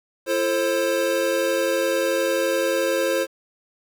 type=tone cluster; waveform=square; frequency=339.5 / 439.5 / 531 Hz; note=F4 / A4 / C5; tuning=-49 / -2 / +25 cents; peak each=-27 / -28 / -22 dBFS; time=0.26-3.27 s; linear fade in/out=50 ms; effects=8-bit